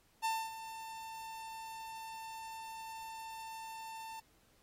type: tone with ADSR envelope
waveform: 45% pulse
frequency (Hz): 894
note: A5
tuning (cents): +27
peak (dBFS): -31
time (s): 0.22-4.2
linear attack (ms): 30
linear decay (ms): 250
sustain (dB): -13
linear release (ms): 6
effects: pink hiss -70 dBFS RMS until 4.62 s + AAC 48 kbps